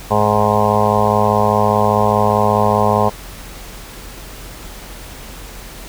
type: harmonic tone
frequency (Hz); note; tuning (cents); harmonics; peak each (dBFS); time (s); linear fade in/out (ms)
104.9; G#2; +18; 1 / 2 / 4 / 5 / 6 / 7 / 8 / 9 / 10; -20 / -20 / -20 / -20 / -20 / -20 / -20 / -20 / -20; 0.1-3.1; 20
effects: added 44 Hz sine -35 dBFS peak until 5.88 s + pink hiss -35 dBFS RMS until 5.88 s